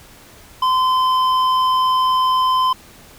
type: tone with hard clipping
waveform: sine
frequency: 1028 Hz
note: C6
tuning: 31 cents flat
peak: -15 dBFS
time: 0.62-2.73 s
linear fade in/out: 5 ms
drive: 8 dB
effects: pink hiss -44 dBFS RMS until 3.18 s